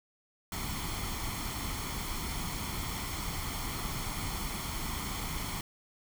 pink noise with comb filter, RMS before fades -36 dBFS, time 0.52-5.61 s, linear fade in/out 2 ms, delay 0.92 ms, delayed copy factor +0.6, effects none

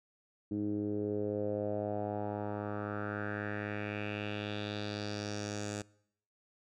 10% pulse tone with low-pass filter sweep, 103.83 Hz, G#2, in tune, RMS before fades -37 dBFS, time 0.51-5.82 s, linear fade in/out 5 ms, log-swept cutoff 290 to 7500 Hz, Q 3.5, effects noise-tail reverb RT60 0.7 s tail -23 dB re dry

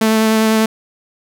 sawtooth tone with vibrato, 220 Hz, A3, in tune, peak -7 dBFS, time 0.01-0.66 s, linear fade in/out 5 ms, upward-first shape sine, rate 10 Hz, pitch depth 11 cents each way, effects none

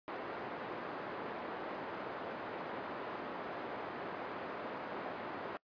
pink band-pass noise, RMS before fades -43 dBFS, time 0.08-5.57 s, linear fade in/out 0 ms, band 330 to 1400 Hz, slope 12 dB/octave, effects noise-tail reverb RT60 0.1 s tail -24 dB re dry + resampled to 11025 Hz

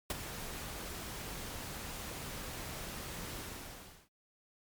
pink noise with ADSR envelope, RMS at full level -33 dBFS, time 0.1-4.09 s, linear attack 3 ms, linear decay 29 ms, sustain -10 dB, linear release 690 ms, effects MP3 96 kbps

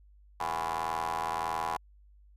25% pulse ring-modulated tone, 81.6 Hz, E2, 17 cents flat, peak -24 dBFS, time 0.4-1.77 s, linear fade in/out 5 ms, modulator 909 Hz, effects added 50 Hz sine -55 dBFS peak until 2.36 s + resampled to 32000 Hz

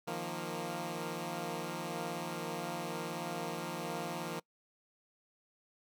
10% pulse chord, Eb suspended second, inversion none, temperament equal with one note detuned, 155.56 / 174.61 / 232.3 Hz, Eb3 / F3 / Bb3, 0 / 0 / -6 cents, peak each -34 / -32 / -35 dBFS, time 0.07-4.4 s, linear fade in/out 10 ms, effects noise-tail reverb RT60 0.1 s tail -24 dB re dry

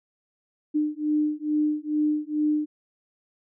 sine beating tone pair, 300.6 / 302.9 Hz, D4 / D#4, +40 / -46 cents, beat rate 2.3 Hz, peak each -25 / -25 dBFS, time 0.74-2.66 s, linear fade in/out 20 ms, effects none

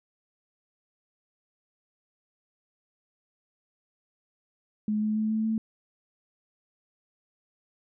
sine tone with pitch steps, 212.3 / 214.5 / 216.8 / 219 / 221.3 Hz, G#3 / A3 / A3 / A3 / A3, +38 / -44 / -25 / -8 / +10 cents, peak -24 dBFS, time 4.88-5.58 s, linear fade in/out 2 ms, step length 140 ms, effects none

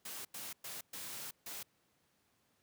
white noise bursts at uneven times, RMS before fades -45 dBFS, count 5, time 0.05-0.25 / 0.34-0.53 / 0.64-0.81 / 0.93-1.31 / 1.46-1.63 s, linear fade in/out 5 ms, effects pink hiss -75 dBFS RMS until 2.62 s + high-pass 100 Hz 12 dB/octave

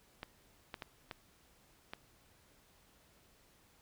clicks, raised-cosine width 0.3 ms, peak -26 dBFS, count 5, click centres 0.231 / 0.742 / 0.822 / 1.112 / 1.935 s, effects pink hiss -67 dBFS RMS until 3.81 s

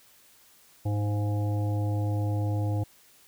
harmonic tone with a mistuned harmonic, 103.83 Hz, G#2, in tune, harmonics 1 / 3 / 5 / 7 / 8, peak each -25 / -35 / -39 / -42 / -43 dBFS, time 0.85-2.84 s, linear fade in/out 10 ms, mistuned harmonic 7, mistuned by -44 cents, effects white hiss -58 dBFS RMS until 3.27 s

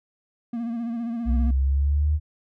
triangle tone with vibrato, 233.1 Hz, A#3, in tune, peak -24 dBFS, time 0.53-1.51 s, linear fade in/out 5 ms, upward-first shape sine, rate 15 Hz, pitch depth 48 cents each way
sine exponential sweep, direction up, 61.74 to 76.8 Hz, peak -18 dBFS, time 1.25-2.2 s, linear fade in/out 50 ms
effects none

